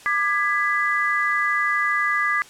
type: chord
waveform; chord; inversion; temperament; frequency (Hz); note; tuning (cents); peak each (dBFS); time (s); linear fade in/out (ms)
sine; G# diminished; second; just; 1196.1 / 1661.2 / 1993.5; D6 / G#6 / B6; +31 / 0 / +16; -23; 0.06-2.42; 0
effects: white hiss -46 dBFS RMS until 2.49 s + low-pass 9000 Hz 12 dB/octave